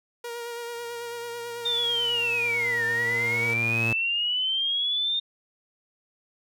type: tone with vibrato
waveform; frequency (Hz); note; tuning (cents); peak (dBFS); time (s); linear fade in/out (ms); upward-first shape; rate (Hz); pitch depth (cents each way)
sawtooth; 472.2; A#4; +22; -29; 0.24-3.54; 5; sine; 9.1; 22
type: tone with exponential growth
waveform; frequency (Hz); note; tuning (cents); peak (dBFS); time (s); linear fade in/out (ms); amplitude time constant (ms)
sawtooth; 115.1; A#2; -22; -22; 0.75-3.93; 5; 690
type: linear two-way sweep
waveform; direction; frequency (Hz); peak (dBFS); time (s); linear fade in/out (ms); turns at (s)
sine; down then up; 3656 to 1778 to 3656; -23; 1.65-5.2; 10; 2.85
effects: none